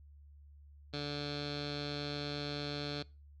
15% pulse tone with low-pass filter, 145.3 Hz, D3, 18 cents flat, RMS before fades -39 dBFS, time 0.93-3.03 s, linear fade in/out 10 ms, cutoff 4100 Hz, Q 8.1, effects noise-tail reverb RT60 0.3 s tail -22 dB re dry + added 72 Hz sine -54 dBFS peak until 3.4 s

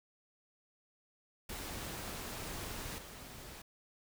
pink noise with level steps, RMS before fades -43 / -50 dBFS, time 1.49-3.62 s, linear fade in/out 5 ms, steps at 2.98 s, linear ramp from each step 5 ms, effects none

